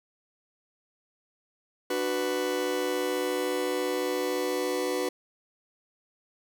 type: chord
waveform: 40% pulse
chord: B minor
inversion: first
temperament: just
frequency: 296.3 / 370.4 / 493.9 Hz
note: D4 / F#4 / B4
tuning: +15 / +2 / 0 cents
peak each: -33 / -30 / -29 dBFS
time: 1.9-5.09 s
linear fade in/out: 5 ms
effects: none